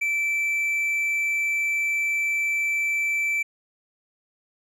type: tone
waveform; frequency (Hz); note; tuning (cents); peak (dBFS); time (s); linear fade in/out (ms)
triangle; 2327; D7; -17; -20; 0.01-3.43; 10
effects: none